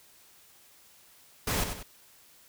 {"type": "noise with echo", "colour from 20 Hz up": "pink", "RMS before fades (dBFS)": -29, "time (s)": [1.47, 1.64], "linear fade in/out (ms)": 5, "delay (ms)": 95, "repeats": 2, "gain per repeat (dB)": -7, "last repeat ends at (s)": 1.83, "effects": ["white hiss -58 dBFS RMS until 2.48 s"]}